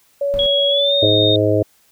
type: tone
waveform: sine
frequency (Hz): 564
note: C#5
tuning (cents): +30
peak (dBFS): -16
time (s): 0.21-1.06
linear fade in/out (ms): 5
type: noise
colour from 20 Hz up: brown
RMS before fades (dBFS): -29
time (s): 0.34-0.46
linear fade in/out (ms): 0
type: tone with pitch glide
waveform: sine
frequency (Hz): 3322 to 3686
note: G#7 to A#7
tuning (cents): 0 to -20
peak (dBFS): -15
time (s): 0.39-1.36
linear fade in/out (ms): 2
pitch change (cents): +180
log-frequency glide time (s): 0.69-0.95
type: harmonic tone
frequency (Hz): 105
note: G#2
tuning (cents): +19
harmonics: 1 / 3 / 4 / 5 / 6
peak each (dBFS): -19 / -19 / -19 / -19 / -19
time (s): 1.02-1.63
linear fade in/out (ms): 10
effects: white hiss -56 dBFS RMS until 1.91 s